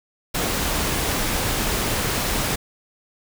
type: noise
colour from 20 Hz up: pink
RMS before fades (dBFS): -23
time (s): 0.34-2.56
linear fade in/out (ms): 10
effects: none